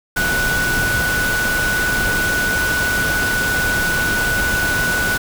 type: tone in noise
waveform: sine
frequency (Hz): 1480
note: F#6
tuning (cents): 0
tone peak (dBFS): -17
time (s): 0.16-5.18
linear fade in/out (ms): 10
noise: pink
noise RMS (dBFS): -22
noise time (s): 0.16-5.18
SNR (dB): +2
effects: none